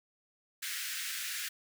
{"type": "high-pass noise", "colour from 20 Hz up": "pink", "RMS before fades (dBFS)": -38, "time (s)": [0.62, 1.49], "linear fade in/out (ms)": 10, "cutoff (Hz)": 1500, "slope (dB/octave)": 48, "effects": []}